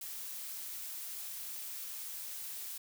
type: noise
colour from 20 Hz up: blue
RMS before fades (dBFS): -43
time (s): 0.01-2.78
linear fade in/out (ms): 5
effects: none